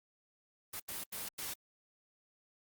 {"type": "noise bursts at uneven times", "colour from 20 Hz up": "white", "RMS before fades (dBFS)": -41, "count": 4, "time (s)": [[0.73, 0.8], [0.88, 1.04], [1.12, 1.29], [1.38, 1.54]], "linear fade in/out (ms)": 10, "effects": ["Opus 24 kbps"]}